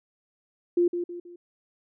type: tone with echo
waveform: sine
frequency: 349.1 Hz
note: F4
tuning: 1 cent flat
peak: -18 dBFS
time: 0.77-0.88 s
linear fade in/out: 5 ms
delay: 160 ms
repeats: 3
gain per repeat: -8 dB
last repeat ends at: 1.36 s
effects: none